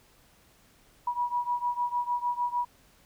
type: beating tone pair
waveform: sine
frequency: 967 / 973.6 Hz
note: B5 / B5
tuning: -37 / -25 cents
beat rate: 6.6 Hz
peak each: -29 / -31 dBFS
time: 1.07-2.65 s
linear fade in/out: 5 ms
effects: pink hiss -61 dBFS RMS until 3.05 s